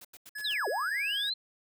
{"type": "noise bursts", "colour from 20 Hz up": "white", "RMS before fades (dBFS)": -49, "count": 5, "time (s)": [0.01, 0.54], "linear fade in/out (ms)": 5, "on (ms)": 38, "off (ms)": 85}
{"type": "tone with pitch glide", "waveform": "square", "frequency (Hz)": [1700, 1649.7], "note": ["G#6", "G#6"], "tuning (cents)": [40, -12], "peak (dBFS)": -37, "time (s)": [0.35, 1.3], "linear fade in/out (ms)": 10, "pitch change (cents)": -52, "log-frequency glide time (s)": [0.46, 0.99]}
{"type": "linear two-way sweep", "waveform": "sine", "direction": "down then up", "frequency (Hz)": [4186, 363.8, 4186], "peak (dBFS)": -29, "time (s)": [0.44, 1.34], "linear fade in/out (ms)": 10, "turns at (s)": 0.68}
{"effects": []}